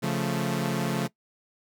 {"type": "chord", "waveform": "sawtooth", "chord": "Db augmented", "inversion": "none", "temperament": "equal", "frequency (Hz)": [138.59, 174.61, 220], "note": ["Db3", "F3", "A3"], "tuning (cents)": [0, 0, 0], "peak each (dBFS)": -26, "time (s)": [0.02, 1.08], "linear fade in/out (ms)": 20, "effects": ["noise-tail reverb RT60 0.1 s tail -20 dB re dry"]}